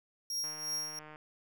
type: tone with tremolo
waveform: 40% pulse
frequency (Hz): 5600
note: F8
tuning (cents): +4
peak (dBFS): -31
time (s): 0.3-0.99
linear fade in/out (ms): 2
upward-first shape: triangle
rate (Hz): 2.8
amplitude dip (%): 75
type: click train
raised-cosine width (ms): 0.5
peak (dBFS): -35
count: 111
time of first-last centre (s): 0.44-1.159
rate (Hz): 153
effects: none